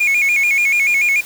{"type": "tone with vibrato", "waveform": "sine", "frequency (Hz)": 2305, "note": "D7", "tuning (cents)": -33, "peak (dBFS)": -9, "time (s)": [0, 1.21], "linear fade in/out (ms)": 10, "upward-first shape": "square", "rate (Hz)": 6.9, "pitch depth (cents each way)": 82, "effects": ["tanh soft clip ceiling -11 dBFS", "white hiss -34 dBFS RMS until 1.25 s"]}